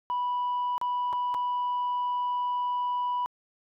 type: tone with dropouts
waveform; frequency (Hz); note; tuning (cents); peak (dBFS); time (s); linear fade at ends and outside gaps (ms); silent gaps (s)
sine; 984; B5; -7; -24; 0.1-3.26; 0; 0.78-0.814 / 1.128-1.132 / 1.342-1.347
effects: tanh soft clip ceiling -24 dBFS